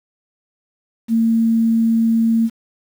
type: tone with quantisation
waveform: sine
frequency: 227 Hz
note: A#3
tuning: 46 cents flat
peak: -12 dBFS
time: 1.08-2.5 s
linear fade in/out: 50 ms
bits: 7
effects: none